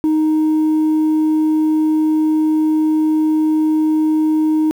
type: tone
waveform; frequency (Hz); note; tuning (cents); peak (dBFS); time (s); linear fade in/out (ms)
sine; 311.1; D#4; 0; -9; 0.04-4.71; 0
effects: tanh soft clip ceiling -11 dBFS + 7-bit